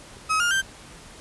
35% pulse tone with pitch steps, 1274 / 1413.6 / 1568.5 Hz, D#6 / F6 / G6, +41 / +21 / +1 cents, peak -18 dBFS, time 0.29-0.62 s, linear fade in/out 20 ms, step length 110 ms, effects pink hiss -45 dBFS RMS until 1.2 s + resampled to 24000 Hz

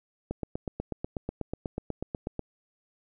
click train, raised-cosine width 2 ms, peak -18 dBFS, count 18, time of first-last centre 0.31-2.393 s, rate 8.16 Hz, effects none

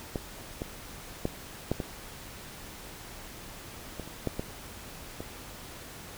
clicks, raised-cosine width 2 ms, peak -17 / -19 / -14 / -13 / -18 / -23 / -30 / -15 / -18 / -23 dBFS, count 10, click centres 0.158 / 0.619 / 1.254 / 1.716 / 1.802 / 3.997 / 4.076 / 4.273 / 4.395 / 5.205 s, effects pink hiss -45 dBFS RMS until 6.17 s

